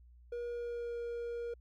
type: tone with pitch glide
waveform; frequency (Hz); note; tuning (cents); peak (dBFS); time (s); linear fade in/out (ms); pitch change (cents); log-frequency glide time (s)
triangle; 478 to 472.5; A#4 to A#4; +43 to +23; -35; 0.32-1.54; 5; -20; 0.46-0.98
effects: added 60 Hz sine -56 dBFS peak until 1.6 s